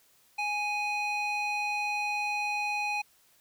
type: tone with band-pass filter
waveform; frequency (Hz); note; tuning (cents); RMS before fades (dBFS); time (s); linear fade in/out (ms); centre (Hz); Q
square; 830.6; G#5; 0; -31; 0.38-3.02; 10; 2100; 2
effects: white hiss -64 dBFS RMS until 3.4 s